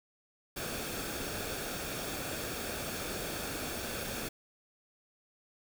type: noise with comb filter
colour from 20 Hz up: pink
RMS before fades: -38 dBFS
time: 0.56-4.29 s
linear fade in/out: 10 ms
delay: 1 ms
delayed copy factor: -0.5
effects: none